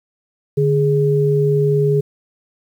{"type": "tone pair together", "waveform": "sine", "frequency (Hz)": [146.83, 415.3], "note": ["D3", "G#4"], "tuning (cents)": [0, 0], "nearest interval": "octave + tritone", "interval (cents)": 1800, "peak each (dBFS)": -15, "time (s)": [0.57, 2.01], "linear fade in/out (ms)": 10, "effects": ["8-bit"]}